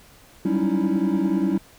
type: tone cluster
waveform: triangle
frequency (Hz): 188 / 198 / 280.5 / 314 / 331.3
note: F#3 / G3 / C#4 / D#4 / E4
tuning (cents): +28 / +18 / +21 / +16 / +9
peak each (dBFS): -23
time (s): 0.45-1.58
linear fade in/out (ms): 5
effects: tanh soft clip ceiling -10 dBFS + pink hiss -51 dBFS RMS until 1.78 s